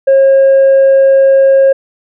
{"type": "tone with tanh clipping", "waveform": "sine", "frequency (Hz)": 541, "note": "C#5", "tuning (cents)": -42, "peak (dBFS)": -4, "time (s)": [0.07, 1.73], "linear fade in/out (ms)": 10, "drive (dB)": 1, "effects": []}